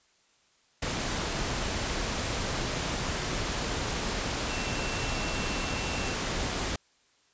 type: tone in noise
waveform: sine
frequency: 2702 Hz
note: E7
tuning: 42 cents sharp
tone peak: -39 dBFS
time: 4.49-6.14 s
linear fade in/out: 5 ms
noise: pink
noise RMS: -31 dBFS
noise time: 0.82-6.76 s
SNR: -11 dB
effects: white hiss -66 dBFS RMS until 7.33 s + resampled to 16000 Hz